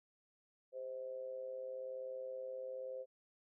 sine tone with amplitude modulation, 520 Hz, C5, 11 cents flat, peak -39 dBFS, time 0.72-3.06 s, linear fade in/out 50 ms, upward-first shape sine, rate 121 Hz, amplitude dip 65%, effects none

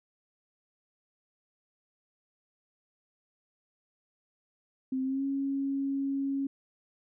sine tone with pitch glide, 261.6 to 274.8 Hz, C4 to C#4, 0 to -15 cents, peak -28 dBFS, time 4.92-6.47 s, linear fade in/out 5 ms, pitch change +85 cents, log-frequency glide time 5.03-5.24 s, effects none

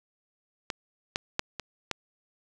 clicks, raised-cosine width 0.2 ms, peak -13 / -10 / -8 / -17 / -11 dBFS, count 5, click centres 0.702 / 1.159 / 1.394 / 1.597 / 1.913 s, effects none

